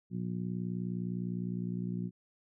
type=harmonic tone; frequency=59.8 Hz; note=A#1; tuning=45 cents sharp; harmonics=2 / 3 / 4 / 5 / 6; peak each=-39 / -35 / -42 / -51 / -48 dBFS; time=0.1-2.11 s; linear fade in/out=50 ms; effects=none